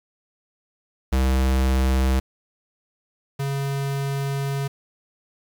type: tone pair in turn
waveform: square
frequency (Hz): 65.41 / 138.6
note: C2 / C#3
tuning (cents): 0 / 0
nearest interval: octave + minor second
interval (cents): 1300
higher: second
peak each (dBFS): -18 / -24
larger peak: first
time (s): 1.12-2.2 / 3.39-4.68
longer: second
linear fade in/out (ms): 10
effects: 8-bit